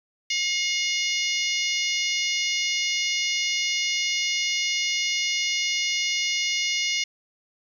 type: harmonic tone with a mistuned harmonic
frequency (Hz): 717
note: F5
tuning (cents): +45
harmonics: 3 / 4 / 5 / 6 / 7 / 8 / 9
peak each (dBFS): -27 / -29 / -32 / -34 / -31 / -32 / -35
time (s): 0.3-7.04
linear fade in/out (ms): 5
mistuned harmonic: 5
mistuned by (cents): -22
effects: 9-bit